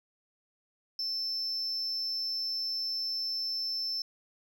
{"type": "tone", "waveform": "triangle", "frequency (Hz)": 5310, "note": "E8", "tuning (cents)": 12, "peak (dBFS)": -29, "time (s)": [0.99, 4.02], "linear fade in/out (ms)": 2, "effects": ["tanh soft clip ceiling -25 dBFS"]}